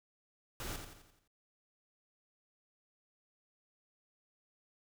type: noise with echo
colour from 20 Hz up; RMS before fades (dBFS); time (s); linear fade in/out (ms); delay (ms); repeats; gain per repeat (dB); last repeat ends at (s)
pink; -42; 0.6-0.76; 0; 86; 6; -6; 1.276
effects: none